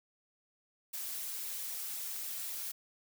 blue noise with flanger, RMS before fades -40 dBFS, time 0.93-2.72 s, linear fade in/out 10 ms, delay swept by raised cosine 0.62 to 4.02 ms, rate 3.8 Hz, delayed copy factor -0.5, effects none

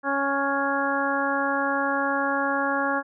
harmonic tone with a mistuned harmonic, 277.2 Hz, C#4, in tune, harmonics 1 / 2 / 3 / 4 / 5 / 6, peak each -29 / -29 / -29 / -29 / -29 / -29 dBFS, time 0.03-3.03 s, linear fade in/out 50 ms, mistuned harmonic 5, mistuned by +18 cents, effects none

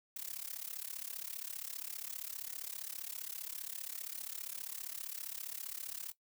blue noise with amplitude modulation, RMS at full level -40 dBFS, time 0.16-6.12 s, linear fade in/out 5 ms, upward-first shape sine, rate 35.1 Hz, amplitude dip 95%, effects noise-tail reverb RT60 0.1 s tail -17 dB re dry

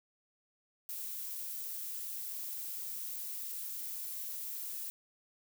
violet noise with high-pass filter sweep, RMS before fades -41 dBFS, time 0.89-4.9 s, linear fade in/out 0 ms, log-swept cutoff 320 to 560 Hz, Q 1.9, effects none

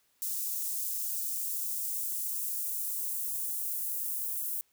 blue noise with high-pass filter sweep, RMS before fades -34 dBFS, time 0.22-4.61 s, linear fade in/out 0 ms, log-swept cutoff 6600 to 10000 Hz, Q 0.93, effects white hiss -71 dBFS RMS until 4.72 s

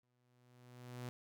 sawtooth tone with exponential growth, 123.47 Hz, B2, in tune, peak -38 dBFS, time 0.03-1.09 s, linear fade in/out 0 ms, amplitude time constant 230 ms, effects none

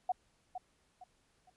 sine tone with echo, 734 Hz, F#5, 14 cents flat, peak -28 dBFS, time 0.09-0.12 s, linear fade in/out 5 ms, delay 460 ms, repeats 3, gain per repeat -10 dB, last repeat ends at 1.5 s, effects pink hiss -73 dBFS RMS until 1.56 s + resampled to 24000 Hz

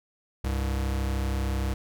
square tone pair together, 66.27 / 99.3 Hz, C2 / G2, +23 / +23 cents, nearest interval perfect fifth, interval 700 cents, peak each -27 / -34 dBFS, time 0.44-1.74 s, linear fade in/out 5 ms, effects none

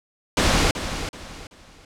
pink noise with echo, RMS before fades -18 dBFS, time 0.37-0.71 s, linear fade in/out 2 ms, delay 380 ms, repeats 3, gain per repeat -10 dB, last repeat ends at 1.85 s, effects low-pass 7000 Hz 12 dB/octave

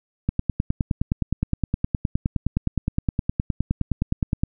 click train, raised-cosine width 5 ms, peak -8 dBFS, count 41, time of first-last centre 0.29-4.435 s, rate 9.65 Hz, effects none

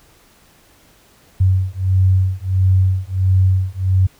sine beating tone pair, 93.2 / 94.7 Hz, F#2 / F#2, +13 / +41 cents, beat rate 1.5 Hz, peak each -15 dBFS, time 1.4-4.07 s, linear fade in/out 10 ms, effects pink hiss -51 dBFS RMS until 4.19 s

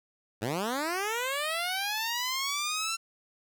10% pulse linear sweep, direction up, 97.7 to 1360 Hz, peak -21 dBFS, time 0.41-2.97 s, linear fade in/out 20 ms, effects none

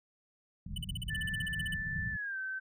white low-pass noise, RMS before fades -40 dBFS, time 0.66-2.17 s, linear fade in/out 5 ms, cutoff 180 Hz, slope 48 dB/octave
square tone bursts, 2987 Hz, F#7, 16 cents sharp, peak -37 dBFS, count 16, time 0.76-1.741 s, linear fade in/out 5 ms, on 21 ms, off 43 ms
sine tone with pitch glide, 1760 to 1541 Hz, A6 to G6, 0 to -30 cents, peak -35 dBFS, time 1.09-2.6 s, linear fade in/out 20 ms, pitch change -230 cents, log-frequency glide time 2.11-2.38 s
effects none

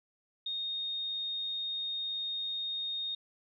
sine tone, 3701 Hz, A#7, 13 cents flat, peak -33 dBFS, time 0.46-3.15 s, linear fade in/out 5 ms, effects none

